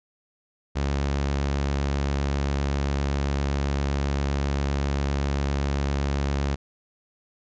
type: tone with vibrato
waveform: sawtooth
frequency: 70 Hz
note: C#2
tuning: 18 cents sharp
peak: -19 dBFS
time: 0.75-6.56 s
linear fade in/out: 20 ms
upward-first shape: triangle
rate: 7.6 Hz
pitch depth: 13 cents each way
effects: resampled to 16000 Hz